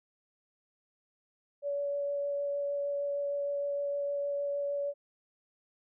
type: tone with vibrato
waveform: sine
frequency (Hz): 569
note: C#5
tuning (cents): +45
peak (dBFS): -30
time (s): 1.62-4.94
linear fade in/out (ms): 50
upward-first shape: sine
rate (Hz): 6.5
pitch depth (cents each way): 8
effects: none